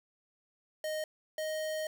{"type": "tone pair in turn", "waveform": "square", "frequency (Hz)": [620, 623.6], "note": ["D#5", "D#5"], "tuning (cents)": [-6, 4], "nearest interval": "unison", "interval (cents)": 10, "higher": "second", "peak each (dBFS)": [-34, -34], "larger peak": "neither", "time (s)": [[0.84, 1.04], [1.38, 1.87]], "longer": "second", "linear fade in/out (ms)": 2, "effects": ["10-bit"]}